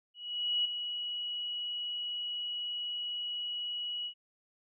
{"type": "tone with ADSR envelope", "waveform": "sine", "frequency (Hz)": 2921, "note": "F#7", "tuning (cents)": -23, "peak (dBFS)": -26, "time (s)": [0.14, 4.14], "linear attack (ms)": 510, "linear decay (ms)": 7, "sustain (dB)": -8, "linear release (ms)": 84, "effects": []}